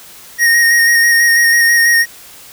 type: tone with vibrato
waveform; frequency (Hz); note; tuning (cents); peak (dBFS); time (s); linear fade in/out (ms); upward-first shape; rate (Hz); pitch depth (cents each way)
square; 1864.7; A#6; 0; -8; 0.38-2.06; 50; square; 6.1; 17
effects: white hiss -37 dBFS RMS until 2.52 s